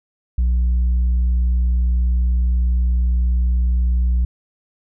sine tone, 60.8 Hz, B1, 26 cents flat, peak -11 dBFS, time 0.38-4.25 s, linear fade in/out 5 ms, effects tanh soft clip ceiling -13 dBFS

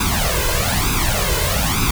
pink noise with flanger, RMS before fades -18 dBFS, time 0-1.91 s, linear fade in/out 5 ms, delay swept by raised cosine 0.8 to 2 ms, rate 1.1 Hz, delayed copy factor +0.8, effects none

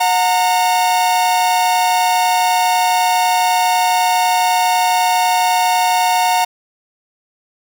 45% pulse tone pair together, 728 / 918 Hz, F#5 / A#5, -28 / -27 cents, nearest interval major third, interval 401 cents, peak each -15 dBFS, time 0-6.45 s, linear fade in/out 10 ms, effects none

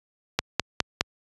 click train, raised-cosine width 0.2 ms, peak -3 dBFS, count 4, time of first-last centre 0.39-1.01 s, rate 4.84 Hz, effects high-pass 60 Hz 12 dB/octave + resampled to 24000 Hz

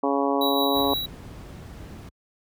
harmonic tone, 139.4 Hz, C#3, 10 cents sharp, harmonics 2 / 3 / 4 / 5 / 6 / 7 / 8, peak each -25 / -27 / -28 / -29 / -30 / -30 / -31 dBFS, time 0.03-0.94 s, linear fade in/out 5 ms
square tone with tremolo, 3890 Hz, B7, 27 cents flat, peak -25 dBFS, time 0.41-1.06 s, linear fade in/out 5 ms, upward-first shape sine, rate 6 Hz, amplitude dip 35%
brown noise, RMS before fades -36 dBFS, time 0.75-2.09 s, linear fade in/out 2 ms
effects high-pass 60 Hz 12 dB/octave

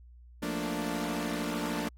sawtooth chord, Bb major seventh, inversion second, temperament equal, 174.61 / 220 / 233.1 / 293.7 Hz, F3 / A3 / Bb3 / D4, 0 / 0 / 0 / 0 cents, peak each -34 / -35 / -33 / -31 dBFS, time 0.42-1.89 s, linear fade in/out 10 ms, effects added 60 Hz sine -50 dBFS peak until 1.97 s + AAC 48 kbps

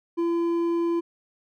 sine tone with hard clipping, 338.8 Hz, E4, 48 cents sharp, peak -23 dBFS, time 0.17-1.01 s, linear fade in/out 20 ms, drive 5 dB, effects none

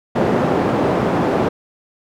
white band-pass noise, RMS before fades -17 dBFS, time 0.15-1.49 s, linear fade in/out 10 ms, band 130 to 560 Hz, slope 12 dB/octave, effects none

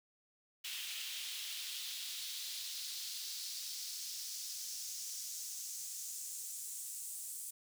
pink noise with high-pass filter sweep, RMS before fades -44 dBFS, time 0.64-7.51 s, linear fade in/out 10 ms, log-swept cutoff 2900 to 8600 Hz, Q 2.2, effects none

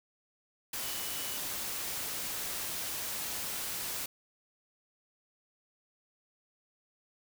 sine tone in noise, 2960 Hz, F#7, in tune, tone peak -46 dBFS, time 0.83-1.37 s, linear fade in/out 5 ms, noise white, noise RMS -37 dBFS, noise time 0.73-4.06 s, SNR -12 dB, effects none

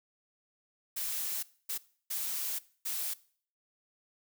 blue noise bursts at uneven times, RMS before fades -35 dBFS, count 4, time 0.96-1.43 / 1.69-1.78 / 2.1-2.59 / 2.85-3.14 s, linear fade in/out 10 ms, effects noise-tail reverb RT60 0.5 s tail -20 dB re dry

